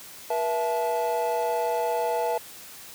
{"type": "tone cluster", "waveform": "triangle", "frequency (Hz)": [481.8, 664, 869], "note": ["B4", "E5", "A5"], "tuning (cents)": [-43, 12, -22], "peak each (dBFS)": -26, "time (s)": [0.3, 2.38], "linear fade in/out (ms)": 5, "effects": ["white hiss -44 dBFS RMS until 2.94 s", "high-pass 60 Hz 12 dB/octave"]}